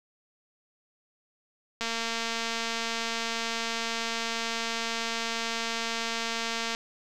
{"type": "click train", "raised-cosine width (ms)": 0.2, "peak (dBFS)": -14, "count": 1132, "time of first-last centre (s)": [1.81, 6.749], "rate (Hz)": 229, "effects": []}